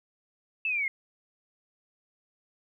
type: linear sweep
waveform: sine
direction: down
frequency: 2666 to 2093 Hz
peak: -26 dBFS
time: 0.65-0.88 s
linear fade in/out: 2 ms
effects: 11-bit